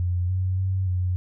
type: tone with pitch steps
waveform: sine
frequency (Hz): 89 / 92.8 / 94.5 / 90.8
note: F2 / F#2 / F#2 / F#2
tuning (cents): +33 / +6 / +37 / -32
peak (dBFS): -21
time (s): 0-1.16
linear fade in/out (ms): 0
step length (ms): 290
effects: none